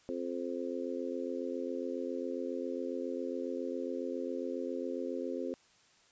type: harmonic tone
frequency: 87.31 Hz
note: F2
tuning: in tune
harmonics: 3 / 4 / 5 / 6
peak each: -39 / -40 / -41 / -40 dBFS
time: 0.09-5.54 s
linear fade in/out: 0 ms
effects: white hiss -65 dBFS RMS until 6.11 s + resampled to 16000 Hz